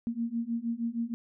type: beating tone pair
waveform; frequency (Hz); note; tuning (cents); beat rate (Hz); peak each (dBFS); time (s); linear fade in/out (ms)
sine; 229.2 / 235.6; A#3 / A#3; -29 / +19; 6.4; -33 / -32; 0.07-1.14; 0
effects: none